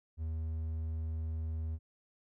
triangle tone, 79.9 Hz, D#2, 47 cents sharp, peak -32 dBFS, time 0.17-1.79 s, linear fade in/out 50 ms, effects none

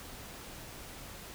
silence, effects pink hiss -47 dBFS RMS until 1.34 s

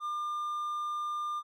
triangle tone, 1200 Hz, D6, 37 cents sharp, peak -30 dBFS, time 0-1.43 s, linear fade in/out 50 ms, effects none

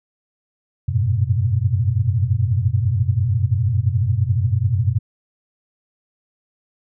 sine tone cluster, 91.3 / 100.3 / 114.3 / 126 Hz, F#2 / G2 / A#2 / B2, -23 / +40 / -34 / +35 cents, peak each -21 dBFS, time 0.88-4.99 s, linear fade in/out 10 ms, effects none

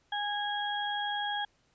harmonic tone, 824 Hz, G#5, 14 cents flat, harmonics 1 / 2 / 4, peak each -33 / -36 / -36 dBFS, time 0.12-1.45 s, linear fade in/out 5 ms, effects pink hiss -70 dBFS RMS until 1.74 s + resampled to 16000 Hz

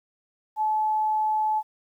sine tone, 862 Hz, A5, 36 cents flat, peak -21 dBFS, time 0.56-1.63 s, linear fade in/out 50 ms, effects 10-bit

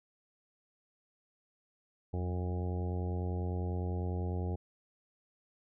harmonic tone with a mistuned harmonic, 90 Hz, F#2, 47 cents flat, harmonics 1 / 2 / 3 / 4 / 5 / 6 / 7 / 8 / 9, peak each -33 / -41 / -46 / -44 / -45 / -53 / -52 / -51 / -50 dBFS, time 2.13-4.56 s, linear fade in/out 10 ms, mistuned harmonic 1, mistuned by -70 cents, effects none

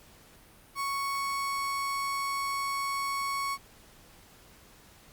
35% pulse tone, 1108.7 Hz, C#6, in tune, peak -28 dBFS, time 0.75-3.58 s, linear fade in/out 50 ms, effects pink hiss -56 dBFS RMS until 5.12 s + Opus 48 kbps

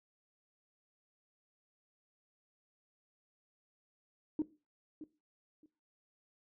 sine tone with echo, 306.5 Hz, D#4, 26 cents flat, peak -28 dBFS, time 4.39-4.42 s, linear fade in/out 2 ms, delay 620 ms, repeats 2, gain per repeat -15 dB, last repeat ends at 5.66 s, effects noise-tail reverb RT60 0.3 s tail -17 dB re dry + tanh soft clip ceiling -25 dBFS

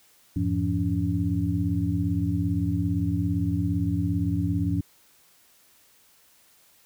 sine tone cluster, 87.5 / 105.1 / 172.9 / 284.5 Hz, F2 / G#2 / F3 / C#4, +4 / +21 / -17 / +45 cents, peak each -28 dBFS, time 0.36-4.81 s, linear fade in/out 5 ms, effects white hiss -59 dBFS RMS until 6.85 s

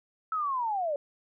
sine linear sweep, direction down, 1318 to 554.4 Hz, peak -27 dBFS, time 0.32-0.96 s, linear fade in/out 2 ms, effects none

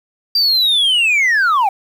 sine linear sweep, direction down, 4742 to 750 Hz, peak -8 dBFS, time 0.35-1.69 s, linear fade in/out 5 ms, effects tanh soft clip ceiling -10 dBFS + 7-bit

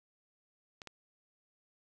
clicks, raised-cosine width 0.2 ms, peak -28 dBFS, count 2, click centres 0.818 / 0.873 s, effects none

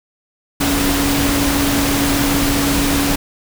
sine tone in noise, 281.5 Hz, C#4, 27 cents sharp, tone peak -17 dBFS, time 0.6-3.16 s, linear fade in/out 10 ms, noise pink, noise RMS -18 dBFS, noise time 0.6-3.16 s, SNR -2 dB, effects none

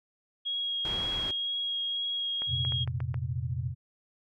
sine tone with vibrato, 3289 Hz, G#7, 18 cents flat, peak -29 dBFS, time 0.45-2.85 s, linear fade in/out 20 ms, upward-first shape sine, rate 2 Hz, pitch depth 10 cents each way
pink low-pass noise, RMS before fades -39 dBFS, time 0.85-1.31 s, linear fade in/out 0 ms, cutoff 3700 Hz, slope 12 dB/octave
clicks, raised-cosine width 0.5 ms, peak -26 dBFS, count 6, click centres 2.42 / 2.65 / 2.722 / 2.876 / 3.004 / 3.143 s
sine chord, F suspended fourth, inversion none, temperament equal, 87.31 / 116.54 / 130.81 Hz, F2 / Bb2 / C3, 0 / 0 / 0 cents, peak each -35 / -34 / -33 dBFS, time 2.47-3.75 s, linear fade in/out 50 ms
effects none

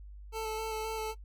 25% pulse tone with vibrato, 440 Hz, A4, in tune, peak -30 dBFS, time 0.32-1.15 s, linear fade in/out 50 ms, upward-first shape square, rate 3.8 Hz, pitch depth 13 cents each way, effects noise-tail reverb RT60 0.1 s tail -18 dB re dry + added 50 Hz sine -45 dBFS peak until 1.24 s

